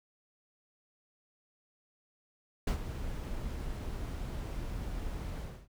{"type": "noise with ADSR envelope", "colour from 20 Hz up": "brown", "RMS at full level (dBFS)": -26, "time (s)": [2.67, 5.68], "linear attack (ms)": 6, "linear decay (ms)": 94, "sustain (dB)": -12, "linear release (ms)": 280, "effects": []}